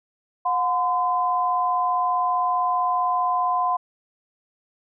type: tone pair together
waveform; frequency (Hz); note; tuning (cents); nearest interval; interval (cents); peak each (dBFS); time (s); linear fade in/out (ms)
sine; 722.7 / 1022; F#5 / C6; -41 / -41; tritone; 600; -23 / -21; 0.45-3.77; 10
effects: none